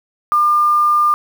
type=tone with quantisation; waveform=sine; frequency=1200 Hz; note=D6; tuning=37 cents sharp; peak=-10 dBFS; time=0.32-1.14 s; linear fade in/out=0 ms; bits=6; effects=none